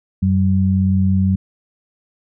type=tone pair together; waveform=sine; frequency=92.5 / 190.75 Hz; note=F#2 / G3; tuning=0 / -47 cents; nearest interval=octave + minor second; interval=1253 cents; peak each=-15 dBFS; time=0.22-1.36 s; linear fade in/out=10 ms; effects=none